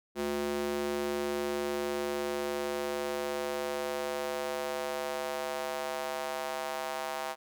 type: tone with high-pass filter sweep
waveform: square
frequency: 72.2 Hz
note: D2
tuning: 29 cents flat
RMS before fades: -34 dBFS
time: 0.15-7.36 s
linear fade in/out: 50 ms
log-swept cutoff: 310 to 740 Hz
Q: 2.1
effects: none